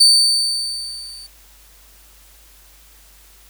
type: tone with level ramp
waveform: 35% pulse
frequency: 4563 Hz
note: C#8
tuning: 49 cents sharp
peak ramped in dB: -5 to -34 dBFS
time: 0-1.27 s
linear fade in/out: 10 ms
effects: added 50 Hz sine -49 dBFS peak until 3.49 s + white hiss -49 dBFS RMS until 3.49 s